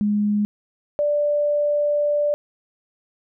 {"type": "tone pair in turn", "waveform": "sine", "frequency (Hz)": [207.7, 587.5], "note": ["G#3", "D5"], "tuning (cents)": [0, 1], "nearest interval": "octave + tritone", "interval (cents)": 1801, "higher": "second", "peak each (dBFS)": -17, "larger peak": "neither", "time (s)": [[0.01, 0.45], [0.99, 2.34]], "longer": "second", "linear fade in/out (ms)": 0, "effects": []}